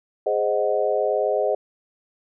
sine chord, Ab dominant seventh, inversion none, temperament equal, 415.3 / 523.3 / 622.3 / 740 Hz, Ab4 / C5 / Eb5 / Gb5, 0 / 0 / 0 / 0 cents, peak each -24 / -24 / -23 / -28 dBFS, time 0.26-1.55 s, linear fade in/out 5 ms, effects none

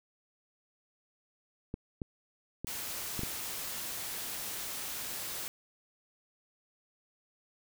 clicks, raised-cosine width 3 ms, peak -23 dBFS, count 5, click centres 1.741 / 2.018 / 2.646 / 3.193 / 3.234 s
white noise, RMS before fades -39 dBFS, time 2.67-5.48 s, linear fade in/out 0 ms
effects none

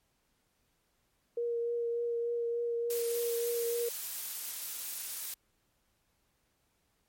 sine tone with vibrato, 470.8 Hz, A#4, 17 cents sharp, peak -30 dBFS, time 1.37-3.89 s, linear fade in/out 5 ms, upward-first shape triangle, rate 3.4 Hz, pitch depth 15 cents each way
blue noise, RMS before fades -38 dBFS, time 2.9-5.34 s, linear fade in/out 2 ms
effects pink hiss -75 dBFS RMS until 7.08 s + MP3 64 kbps

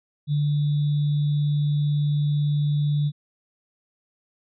sine tone with sample-and-hold, 147 Hz, D3, 2 cents sharp, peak -19 dBFS, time 0.27-3.12 s, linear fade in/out 50 ms, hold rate 3675 Hz, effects resampled to 11025 Hz

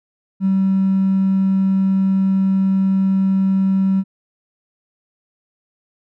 triangle tone with hard clipping, 192.1 Hz, G3, 35 cents flat, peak -13 dBFS, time 0.4-4.04 s, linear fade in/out 50 ms, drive 3 dB, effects none

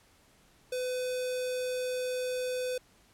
square tone with notch filter, 504 Hz, B4, 35 cents sharp, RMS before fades -33 dBFS, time 0.72-2.78 s, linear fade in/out 5 ms, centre 1200 Hz, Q 1, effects pink hiss -63 dBFS RMS until 3.13 s + low-pass 12000 Hz 12 dB/octave

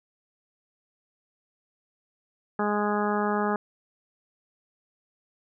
harmonic tone, 207.7 Hz, G#3, in tune, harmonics 1 / 2 / 3 / 4 / 5 / 6 / 7 / 8, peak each -28 / -29 / -34 / -30 / -35 / -32 / -38 / -37 dBFS, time 2.59-3.56 s, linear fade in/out 2 ms, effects none

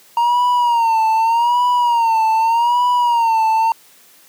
triangle tone with vibrato, 932.3 Hz, A#5, in tune, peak -10 dBFS, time 0.17-3.72 s, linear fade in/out 2 ms, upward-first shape sine, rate 0.83 Hz, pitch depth 91 cents each way, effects white hiss -48 dBFS RMS until 4.28 s + high-pass 150 Hz 12 dB/octave

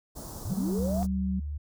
pink band-stop noise, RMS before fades -41 dBFS, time 0.15-1.07 s, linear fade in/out 20 ms, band 1100 to 5100 Hz, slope 24 dB/octave
sine linear sweep, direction up, 73.42 to 726 Hz, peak -31 dBFS, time 0.45-1.03 s, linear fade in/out 0 ms
sine tone with vibrato, 190 Hz, F#3, 46 cents sharp, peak -27 dBFS, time 0.5-1.4 s, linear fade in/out 10 ms, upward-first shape triangle, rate 2 Hz, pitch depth 10 cents each way
sine tone with pitch glide, 72.8 to 73.48 Hz, D2 to D2, -15 to +2 cents, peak -31 dBFS, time 0.78-1.58 s, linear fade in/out 10 ms, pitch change +17 cents, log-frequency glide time 0.92-1.37 s
effects none

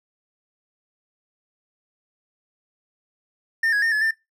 triangle tone with pitch steps, 1812 / 1665 / 1823 / 1711 / 1789 Hz, A#6 / G#6 / A#6 / A6 / A6, -50 / +4 / -39 / -49 / +28 cents, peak -16 dBFS, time 3.63-4.11 s, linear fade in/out 5 ms, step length 96 ms, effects noise-tail reverb RT60 0.2 s tail -22 dB re dry

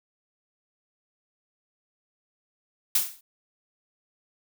blue noise with exponential decay, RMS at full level -18 dBFS, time 2.95-3.21 s, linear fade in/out 5 ms, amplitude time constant 55 ms, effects none

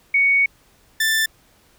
sine / sawtooth tone pair in turn, 2230 / 1770 Hz, C#7 / A6, +10 / +10 cents, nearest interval major third, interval 400 cents, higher first, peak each -13 dBFS, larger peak neither, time 0.14-0.46 / 1-1.26 s, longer first, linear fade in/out 5 ms, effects pink hiss -56 dBFS RMS until 1.78 s

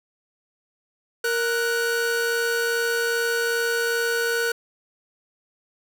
45% pulse tone pair together, 466.2 / 1481.1 Hz, A#4 / F#6, 0 / +1 cents, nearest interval octave + minor sixth, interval 2001 cents, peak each -24 dBFS, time 1.24-4.52 s, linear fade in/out 5 ms, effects none

